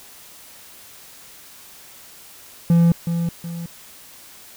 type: tone with echo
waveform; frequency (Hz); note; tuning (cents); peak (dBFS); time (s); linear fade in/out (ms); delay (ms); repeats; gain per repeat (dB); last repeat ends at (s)
triangle; 169.2; E3; +45; -9; 2.7-2.92; 2; 370; 2; -8; 3.66
effects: white hiss -44 dBFS RMS until 4.56 s

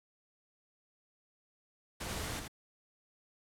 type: noise with echo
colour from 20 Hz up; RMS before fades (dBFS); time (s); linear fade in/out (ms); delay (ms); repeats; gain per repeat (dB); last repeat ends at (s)
pink; -40; 2-2.4; 10; 81; 1; -4; 2.481
effects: low-pass 12000 Hz 12 dB/octave

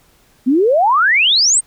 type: exponential sweep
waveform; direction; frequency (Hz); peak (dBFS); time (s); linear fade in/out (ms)
sine; up; 239.4 to 8870; -9; 0.46-1.61; 20
effects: pink hiss -53 dBFS RMS until 1.66 s

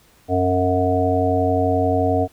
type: harmonic tone with a mistuned harmonic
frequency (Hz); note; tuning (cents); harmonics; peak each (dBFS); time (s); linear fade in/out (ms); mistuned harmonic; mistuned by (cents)
91.4; F#2; -21; 1 / 3 / 5 / 7 / 8; -22 / -22 / -22 / -22 / -22; 0.28-2.28; 50; 1; +43
effects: pink hiss -54 dBFS RMS until 2.32 s

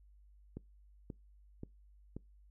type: click train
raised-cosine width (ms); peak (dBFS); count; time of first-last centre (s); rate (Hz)
3; -30; 4; 0.57-2.166; 1.88
effects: noise-tail reverb RT60 0.2 s tail -24 dB re dry + added 50 Hz sine -59 dBFS peak until 2.5 s

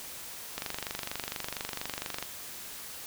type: click train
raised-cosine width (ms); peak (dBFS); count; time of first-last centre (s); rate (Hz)
0.2; -16; 41; 0.58-2.226; 24.3
effects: white hiss -43 dBFS RMS until 3.06 s

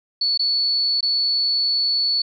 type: tone with dropouts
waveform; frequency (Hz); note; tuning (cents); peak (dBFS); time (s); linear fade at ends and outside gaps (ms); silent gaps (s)
sine; 4435; C#8; 0; -17; 0.21-2.22; 5; 0.376-0.393 / 1.008-1.027
effects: none

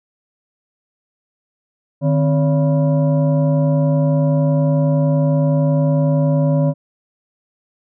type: tone with frequency modulation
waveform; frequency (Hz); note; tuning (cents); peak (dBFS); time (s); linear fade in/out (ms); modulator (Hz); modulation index
sine; 152.1; D#3; -39; -12; 2.01-6.74; 50; 415; 0.85
effects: none

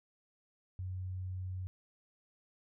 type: tone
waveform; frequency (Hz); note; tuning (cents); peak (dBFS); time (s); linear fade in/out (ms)
sine; 92.5; F#2; 0; -37; 0.79-1.67; 0
effects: none

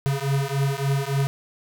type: beating tone pair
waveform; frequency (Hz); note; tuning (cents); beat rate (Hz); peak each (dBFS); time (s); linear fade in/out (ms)
square; 136.5 / 140; C#3 / C#3; -26 / +18; 3.5; -25; 0.06-1.27; 0
effects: none

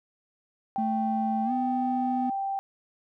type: tone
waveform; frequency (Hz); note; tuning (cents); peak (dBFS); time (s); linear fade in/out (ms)
sine; 784; G5; 0; -27; 0.76-2.59; 0
type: tone with pitch glide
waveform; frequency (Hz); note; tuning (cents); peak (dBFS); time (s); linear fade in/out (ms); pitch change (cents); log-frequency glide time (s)
triangle; 220 to 249.8; A3 to B3; 0 to +20; -25; 0.78-2.3; 5; +220; 1.44-1.52
effects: none

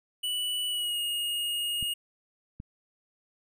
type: tone with pitch glide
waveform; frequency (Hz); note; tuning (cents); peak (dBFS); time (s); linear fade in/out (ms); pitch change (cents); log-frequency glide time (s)
square; 2959 to 2862; F#7 to F7; -1 to +42; -29; 0.23-1.94; 10; -57; 0.68-0.99
type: clicks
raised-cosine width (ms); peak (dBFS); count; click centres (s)
5; -27; 2; 1.827 / 2.601
effects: none

